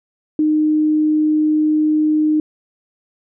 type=tone; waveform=sine; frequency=306.8 Hz; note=D#4; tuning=24 cents flat; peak=-12 dBFS; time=0.39-2.4 s; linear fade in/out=2 ms; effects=none